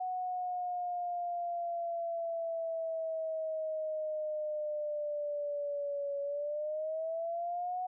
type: exponential two-way sweep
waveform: sine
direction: down then up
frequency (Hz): 740 to 563 to 740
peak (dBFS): -33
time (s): 0-7.87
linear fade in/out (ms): 10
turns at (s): 6.2
effects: none